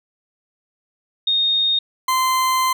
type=tone pair in turn; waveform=sine / 40% pulse; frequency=3699 / 1035.6 Hz; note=A#7 / C6; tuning=-14 / -18 cents; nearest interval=octave + minor seventh; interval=2204 cents; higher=first; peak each=-15 dBFS; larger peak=neither; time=1.27-1.79 / 2.08-2.73 s; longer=second; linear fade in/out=5 ms; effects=none